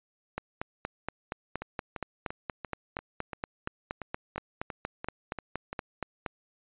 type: two click trains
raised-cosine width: 0.5 ms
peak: -17 / -21 dBFS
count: 26 / 13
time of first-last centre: 0.38-6.262 / 1.62-5.73 s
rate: 4.25 / 2.92 Hz
effects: resampled to 8000 Hz